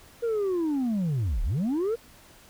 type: linear two-way sweep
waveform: sine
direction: down then up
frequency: 478.6 to 31.58 to 478.6 Hz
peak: -21 dBFS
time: 0.22-1.96 s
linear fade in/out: 20 ms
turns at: 1.43 s
effects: tanh soft clip ceiling -23 dBFS + pink hiss -53 dBFS RMS until 2.49 s